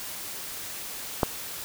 click, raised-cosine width 1 ms, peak -6 dBFS, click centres 1.232 s, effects white hiss -37 dBFS RMS until 1.64 s

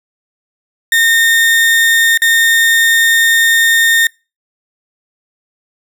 35% pulse tone with dropouts, 1830 Hz, A#6, 32 cents flat, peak -6 dBFS, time 0.92-4.07 s, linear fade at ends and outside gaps 2 ms, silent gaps 2.175-2.219 s, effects noise-tail reverb RT60 0.3 s tail -26 dB re dry

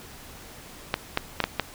clicks, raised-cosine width 0.3 ms, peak -6 dBFS, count 5, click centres 0.941 / 1.174 / 1.403 / 1.44 / 1.597 s, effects pink hiss -45 dBFS RMS until 1.74 s

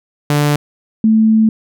sawtooth / sine tone pair in turn, 146.83 / 220 Hz, D3 / A3, 0 / 0 cents, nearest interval perfect fifth, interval 700 cents, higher second, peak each -7 dBFS, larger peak neither, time 0.3-0.56 / 1.04-1.49 s, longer second, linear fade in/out 2 ms, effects none

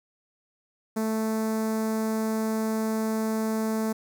sawtooth tone with notch filter, 220 Hz, A3, in tune, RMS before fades -27 dBFS, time 0.96-3.93 s, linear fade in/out 10 ms, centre 3000 Hz, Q 0.51, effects 10-bit

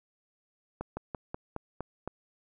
slowing click train, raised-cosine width 1 ms, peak -21 dBFS, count 7, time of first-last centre 0.81-2.076 s, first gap 160 ms, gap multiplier 1.11, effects none

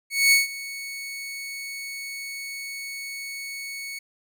sawtooth tone with ADSR envelope, 2217 Hz, C#7, in tune, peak -10 dBFS, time 0.1-3.99 s, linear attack 220 ms, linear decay 150 ms, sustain -19 dB, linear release 7 ms, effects none

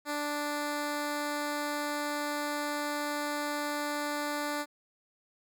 10% pulse tone, 293.7 Hz, D4, in tune, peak -23 dBFS, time 0.05-4.66 s, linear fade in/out 50 ms, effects none

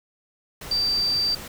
sine tone in noise, 4667 Hz, D8, 12 cents flat, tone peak -20 dBFS, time 0.71-1.35 s, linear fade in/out 5 ms, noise pink, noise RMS -37 dBFS, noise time 0.61-1.48 s, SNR +14 dB, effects none

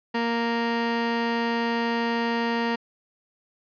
25% pulse tone pair together, 233.1 / 930.4 Hz, A#3 / A#5, 0 / -4 cents, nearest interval 2 octaves, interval 2396 cents, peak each -21 / -24 dBFS, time 0.14-2.76 s, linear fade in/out 10 ms, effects resampled to 11025 Hz

